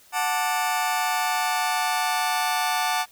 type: chord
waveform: sawtooth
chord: D major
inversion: first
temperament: just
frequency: 734.2 / 881 / 1174.7 Hz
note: F#5 / A5 / D6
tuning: -14 / +2 / 0 cents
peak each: -22 / -22 / -25 dBFS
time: 0.12-3.06 s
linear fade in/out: 50 ms
effects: white hiss -54 dBFS RMS until 3.11 s